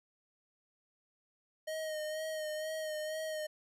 square tone with vibrato, 622.3 Hz, D#5, in tune, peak -37 dBFS, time 1.67-3.47 s, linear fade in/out 10 ms, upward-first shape sine, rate 2.1 Hz, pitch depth 31 cents each way, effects resampled to 32000 Hz + 13-bit

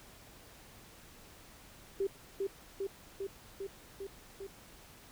sine tone with echo, 392 Hz, G4, in tune, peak -29 dBFS, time 2-2.07 s, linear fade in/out 5 ms, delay 400 ms, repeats 6, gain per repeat -2 dB, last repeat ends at 4.47 s, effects pink hiss -56 dBFS RMS until 5.11 s

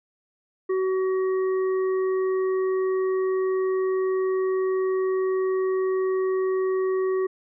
harmonic tone, 376.8 Hz, F#4, 32 cents sharp, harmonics 1 / 3 / 5, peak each -21 / -35 / -41 dBFS, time 0.69-7.27 s, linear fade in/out 10 ms, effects none

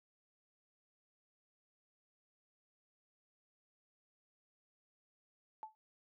sine tone with exponential decay, 870 Hz, A5, 20 cents flat, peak -39 dBFS, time 5.63-5.75 s, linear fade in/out 0 ms, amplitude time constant 26 ms, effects high-pass 300 Hz 12 dB/octave

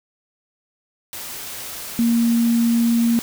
sine tone in noise, 233.1 Hz, A#3, in tune, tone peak -14 dBFS, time 1.99-3.19 s, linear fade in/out 0 ms, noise white, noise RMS -32 dBFS, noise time 1.13-3.22 s, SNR +15 dB, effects none

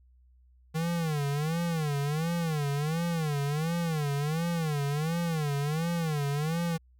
square tone with vibrato, 155.56 Hz, D#3, in tune, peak -28 dBFS, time 0.74-6.78 s, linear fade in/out 20 ms, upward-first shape sine, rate 1.4 Hz, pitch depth 170 cents each way, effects added 62 Hz sine -57 dBFS peak until 6.99 s

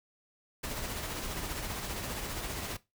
pink noise with tremolo, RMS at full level -36 dBFS, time 0.63-2.77 s, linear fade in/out 10 ms, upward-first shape sine, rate 15 Hz, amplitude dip 35%, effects noise-tail reverb RT60 0.2 s tail -17 dB re dry

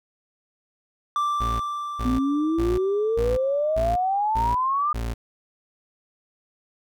triangle tone with exponential decay, 1174.7 Hz, D6, in tune, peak -18 dBFS, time 1.16-4.61 s, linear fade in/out 1 ms, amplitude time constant 750 ms
35% pulse tone bursts, 57.2 Hz, A#1, 32 cents flat, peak -24 dBFS, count 7, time 1.4-5.14 s, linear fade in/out 10 ms, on 200 ms, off 390 ms
sine exponential sweep, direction up, 246.9 to 1222 Hz, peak -20 dBFS, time 2.05-4.93 s, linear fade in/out 5 ms
effects none

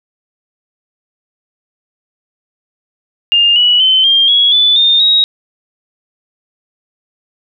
sine tone with pitch steps, 2814 / 2937 / 3065 / 3199 / 3339 / 3485 / 3637 / 3795 Hz, F7 / F#7 / G7 / G7 / G#7 / A7 / A#7 / A#7, +12 / -13 / -40 / +34 / +9 / -17 / -43 / +30 cents, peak -6 dBFS, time 3.32-5.24 s, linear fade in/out 0 ms, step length 240 ms, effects none

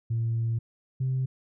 sine tone pair in turn, 114.7 / 130.43 Hz, A#2 / C3, -28 / -5 cents, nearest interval major second, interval 223 cents, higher second, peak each -23 dBFS, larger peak neither, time 0.1-0.59 / 1-1.26 s, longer first, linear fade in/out 10 ms, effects tanh soft clip ceiling -21 dBFS

